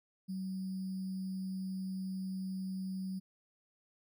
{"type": "tone with sample-and-hold", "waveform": "sine", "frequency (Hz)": 188.8, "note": "F#3", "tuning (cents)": 35, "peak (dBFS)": -36, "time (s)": [0.28, 3.2], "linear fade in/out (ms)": 20, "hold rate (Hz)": 4900, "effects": []}